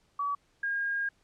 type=tone pair in turn; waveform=sine; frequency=1141 / 1621.9 Hz; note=C#6 / G#6; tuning=+50 / -41 cents; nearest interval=tritone; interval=609 cents; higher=second; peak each=-28 dBFS; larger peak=neither; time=0.19-0.35 / 0.63-1.09 s; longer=second; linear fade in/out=5 ms; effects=pink hiss -69 dBFS RMS until 1.23 s + low-pass 8000 Hz 12 dB/octave